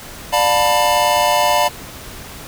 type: chord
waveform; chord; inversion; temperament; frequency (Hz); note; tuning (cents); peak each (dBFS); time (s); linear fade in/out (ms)
square; B half-diminished seventh; first; just; 592.7 / 711.2 / 889 / 987.8; D5 / F5 / A5 / B5; +16 / +31 / +18 / 0; -19; 0.32-1.69; 20
effects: pink hiss -34 dBFS RMS until 2.47 s